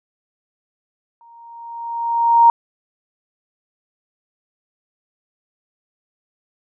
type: tone with exponential growth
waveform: sine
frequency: 932.3 Hz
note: A#5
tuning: in tune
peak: -5 dBFS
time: 1.21-2.5 s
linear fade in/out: 1 ms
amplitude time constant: 280 ms
effects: none